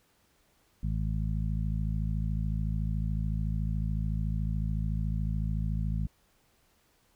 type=harmonic tone; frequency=53.8 Hz; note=A1; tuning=38 cents flat; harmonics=1 / 2 / 3 / 4; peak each=-30 / -34 / -34 / -40 dBFS; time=0.83-6.07 s; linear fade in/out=5 ms; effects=pink hiss -68 dBFS RMS until 7.15 s